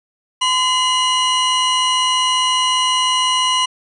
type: tone pair together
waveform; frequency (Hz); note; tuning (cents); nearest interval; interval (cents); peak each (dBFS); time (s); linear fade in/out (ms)
40% pulse; 1020.7 / 2887; C6 / F#7; -43 / -43; octave + tritone; 1800; -16; 0.41-3.66; 10
effects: resampled to 22050 Hz + 8-bit